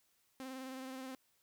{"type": "tone with vibrato", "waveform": "sawtooth", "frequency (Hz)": 261.6, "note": "C4", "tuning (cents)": 0, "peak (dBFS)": -40, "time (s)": [0.4, 1.15], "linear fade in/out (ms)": 0, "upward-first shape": "sine", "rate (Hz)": 19, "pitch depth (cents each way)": 29, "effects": ["white hiss -75 dBFS RMS until 1.42 s"]}